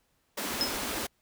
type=high-pass noise; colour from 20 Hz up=pink; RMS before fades=-34 dBFS; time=0.37-1.07 s; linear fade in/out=10 ms; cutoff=200 Hz; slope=48 dB/octave
type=noise with tremolo; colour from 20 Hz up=pink; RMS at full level=-40 dBFS; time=0.45-1.09 s; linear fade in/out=50 ms; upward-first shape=triangle; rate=14 Hz; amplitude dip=85%
type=tone with exponential decay; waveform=sine; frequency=5150 Hz; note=E8; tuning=41 cents flat; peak=-22 dBFS; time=0.61-0.78 s; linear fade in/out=1 ms; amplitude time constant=36 ms
effects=pink hiss -72 dBFS RMS until 1.21 s